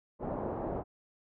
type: low-pass noise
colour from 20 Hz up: white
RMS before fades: -36 dBFS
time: 0.19-0.84 s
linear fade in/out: 50 ms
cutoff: 780 Hz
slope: 24 dB/octave
effects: none